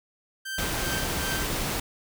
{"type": "tone with tremolo", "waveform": "sawtooth", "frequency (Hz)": 1562, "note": "G6", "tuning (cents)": -7, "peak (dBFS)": -26, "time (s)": [0.45, 1.47], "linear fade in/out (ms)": 10, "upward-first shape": "triangle", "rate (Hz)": 2.6, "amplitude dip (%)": 90}
{"type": "noise", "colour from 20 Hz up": "pink", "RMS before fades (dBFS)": -29, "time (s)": [0.58, 1.8], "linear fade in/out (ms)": 5}
{"effects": []}